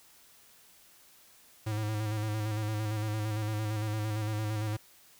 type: tone with vibrato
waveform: square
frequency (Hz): 107.2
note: A2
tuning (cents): -45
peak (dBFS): -31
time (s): 1.66-4.77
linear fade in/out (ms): 10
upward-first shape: square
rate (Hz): 8.8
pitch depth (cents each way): 33
effects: white hiss -59 dBFS RMS until 5.19 s